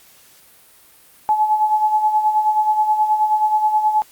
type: tone with tremolo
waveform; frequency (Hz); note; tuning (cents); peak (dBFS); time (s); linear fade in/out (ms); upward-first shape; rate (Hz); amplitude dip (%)
sine; 856; A5; -48; -11; 1.29-4.02; 0; sine; 9.4; 60
effects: white hiss -49 dBFS RMS until 4.11 s + Opus 48 kbps